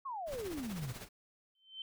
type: exponential sweep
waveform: sine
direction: down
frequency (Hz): 1138 to 114.3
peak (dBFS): -38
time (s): 0.05-0.93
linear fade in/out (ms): 10
type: noise with tremolo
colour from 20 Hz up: pink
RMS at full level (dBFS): -45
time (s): 0.26-1.09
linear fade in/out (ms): 50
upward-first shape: sine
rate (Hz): 16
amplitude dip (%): 60
type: tone with exponential growth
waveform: sine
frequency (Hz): 3092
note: G7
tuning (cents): -24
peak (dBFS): -38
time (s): 1.55-1.82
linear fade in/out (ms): 2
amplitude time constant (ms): 57
effects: none